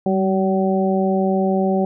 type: harmonic tone with a mistuned harmonic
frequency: 190 Hz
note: F#3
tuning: 46 cents sharp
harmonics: 1 / 2 / 3 / 4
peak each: -18 / -21 / -23 / -24 dBFS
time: 0.06-1.85 s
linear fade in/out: 2 ms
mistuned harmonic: 1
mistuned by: +30 cents
effects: none